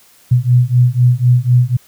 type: beating tone pair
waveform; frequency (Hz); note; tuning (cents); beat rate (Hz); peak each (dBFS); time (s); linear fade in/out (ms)
sine; 121.7 / 125.7; B2 / B2; -25 / +31; 4; -11; 0.31-1.77; 10
effects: white hiss -48 dBFS RMS until 1.87 s